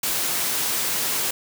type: high-pass noise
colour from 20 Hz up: white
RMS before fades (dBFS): -24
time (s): 0.03-1.31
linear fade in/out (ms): 5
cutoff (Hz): 110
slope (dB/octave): 12
effects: none